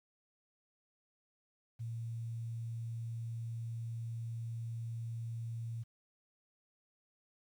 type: tone with quantisation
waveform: sine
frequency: 115 Hz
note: A#2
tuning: 23 cents flat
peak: -38 dBFS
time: 1.79-5.84 s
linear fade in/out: 20 ms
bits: 11
effects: none